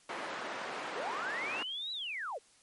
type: band-pass noise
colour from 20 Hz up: white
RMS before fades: -40 dBFS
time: 0.09-1.63 s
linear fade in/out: 5 ms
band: 330 to 1500 Hz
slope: 12 dB/octave
type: linear two-way sweep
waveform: sine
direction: up then down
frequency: 352.7 to 3979 to 385.2 Hz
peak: -36 dBFS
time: 0.95-2.39 s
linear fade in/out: 20 ms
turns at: 1.92 s
effects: white hiss -64 dBFS RMS until 2.62 s + MP3 48 kbps